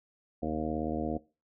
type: harmonic tone with a mistuned harmonic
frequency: 77.78 Hz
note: D#2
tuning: in tune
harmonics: 1 / 2 / 3 / 4 / 5 / 6 / 7 / 8 / 9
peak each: -40 / -42 / -35 / -36 / -43 / -39 / -38 / -46 / -39 dBFS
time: 0.42-1.18 s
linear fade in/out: 10 ms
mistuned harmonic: 1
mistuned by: -100 cents
effects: noise-tail reverb RT60 0.3 s tail -20 dB re dry